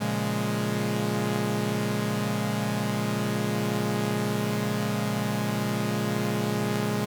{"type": "chord", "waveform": "sawtooth", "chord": "Bb minor seventh", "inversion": "none", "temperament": "equal", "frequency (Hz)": [116.54, 138.59, 174.61, 207.7], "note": ["Bb2", "Db3", "F3", "Ab3"], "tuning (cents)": [0, 0, 0, 0], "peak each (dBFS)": [-27, -29, -30, -24], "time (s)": [0, 7.06], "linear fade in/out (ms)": 20, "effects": []}